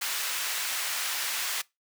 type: high-pass noise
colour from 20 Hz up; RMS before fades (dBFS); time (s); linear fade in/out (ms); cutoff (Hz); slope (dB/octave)
pink; -31; 0.01-1.62; 10; 1500; 12
effects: noise-tail reverb RT60 0.2 s tail -22 dB re dry